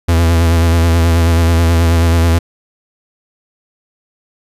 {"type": "tone with vibrato", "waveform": "45% pulse", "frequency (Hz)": 83.6, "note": "E2", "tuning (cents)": 25, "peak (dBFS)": -8, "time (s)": [0.08, 2.39], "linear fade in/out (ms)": 10, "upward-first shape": "sine", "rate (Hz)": 9.3, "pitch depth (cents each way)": 42, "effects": ["resampled to 32000 Hz"]}